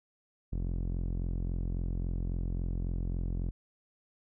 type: tone with low-pass filter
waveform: sawtooth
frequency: 43.65 Hz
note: F1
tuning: in tune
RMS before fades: -33 dBFS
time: 0.52-3.51 s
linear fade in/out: 10 ms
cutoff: 270 Hz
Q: 0.76
effects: none